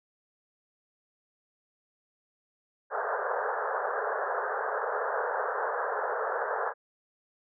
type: band-pass noise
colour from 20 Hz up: pink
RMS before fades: -31 dBFS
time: 2.9-6.74 s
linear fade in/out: 50 ms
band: 420 to 1700 Hz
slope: 96 dB/octave
effects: none